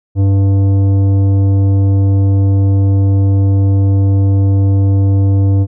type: tone with tanh clipping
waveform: sine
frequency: 98 Hz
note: G2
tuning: in tune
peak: -9 dBFS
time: 0.15-5.67 s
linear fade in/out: 50 ms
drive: 11 dB
effects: none